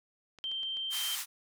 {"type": "clicks", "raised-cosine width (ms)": 0.2, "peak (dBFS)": -34, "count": 5, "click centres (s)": [0.387, 0.443, 0.516, 0.632, 0.77]}
{"type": "tone", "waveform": "sine", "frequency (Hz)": 3136, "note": "G7", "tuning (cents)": 0, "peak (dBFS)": -33, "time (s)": [0.44, 1.15], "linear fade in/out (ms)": 0}
{"type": "band-pass noise", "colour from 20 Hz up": "white", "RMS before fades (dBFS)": -37, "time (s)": [0.9, 1.26], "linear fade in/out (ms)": 50, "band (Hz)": [960, 15000], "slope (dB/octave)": 24}
{"effects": []}